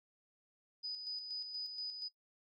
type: tone with tremolo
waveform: sine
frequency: 4978 Hz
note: D#8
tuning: in tune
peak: -38 dBFS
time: 0.83-2.09 s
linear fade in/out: 20 ms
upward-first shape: square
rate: 4.2 Hz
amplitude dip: 45%
effects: noise-tail reverb RT60 0.1 s tail -21 dB re dry